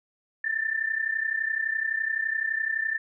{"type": "tone pair together", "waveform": "sine", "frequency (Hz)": [1760, 1791.8], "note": ["A6", "A6"], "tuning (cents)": [0, 31], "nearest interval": "unison", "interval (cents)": 31, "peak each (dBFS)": [-29, -27], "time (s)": [0.44, 2.98], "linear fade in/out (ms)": 5, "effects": []}